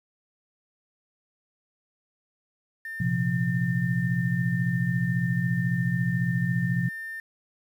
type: tone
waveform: sine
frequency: 1800 Hz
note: A6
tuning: 39 cents sharp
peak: -33 dBFS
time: 2.85-7.2 s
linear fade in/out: 2 ms
type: chord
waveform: sine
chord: Bb suspended second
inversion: none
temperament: equal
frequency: 116.54 / 130.81 / 174.61 Hz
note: Bb2 / C3 / F3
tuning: 0 / 0 / 0 cents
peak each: -30 / -27 / -26 dBFS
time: 3-6.89 s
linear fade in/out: 5 ms
effects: 9-bit